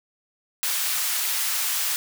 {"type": "high-pass noise", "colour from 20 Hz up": "white", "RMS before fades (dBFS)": -25, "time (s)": [0.63, 1.96], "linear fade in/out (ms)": 0, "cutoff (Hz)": 1100, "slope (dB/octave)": 12, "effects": []}